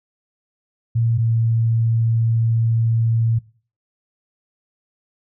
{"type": "tone pair in turn", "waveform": "sine", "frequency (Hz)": [115.6, 114.27], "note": ["A#2", "A#2"], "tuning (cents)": [-14, -34], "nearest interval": "unison", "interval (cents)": 20, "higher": "first", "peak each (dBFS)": -15, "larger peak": "neither", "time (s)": [[0.95, 1.18], [1.18, 3.39]], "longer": "second", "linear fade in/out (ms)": 10, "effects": ["noise-tail reverb RT60 0.4 s tail -20 dB re dry"]}